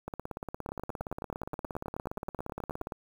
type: two click trains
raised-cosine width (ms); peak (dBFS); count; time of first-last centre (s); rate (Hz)
1; -22 / -22; 49 / 22; 0.08-2.871 / 0.69-2.922; 17.2 / 9.41
effects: 8-bit